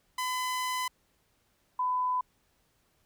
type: tone pair in turn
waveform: sawtooth / sine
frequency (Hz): 1010 / 1003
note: B5 / B5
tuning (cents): +39 / +26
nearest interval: unison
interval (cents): 13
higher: first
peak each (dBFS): -26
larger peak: neither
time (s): 0.18-0.88 / 1.79-2.21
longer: first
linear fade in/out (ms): 5
effects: pink hiss -71 dBFS RMS until 3.05 s